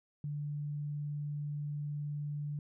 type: tone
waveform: sine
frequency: 146.83 Hz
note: D3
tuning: in tune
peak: -35 dBFS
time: 0.24-2.59 s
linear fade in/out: 2 ms
effects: none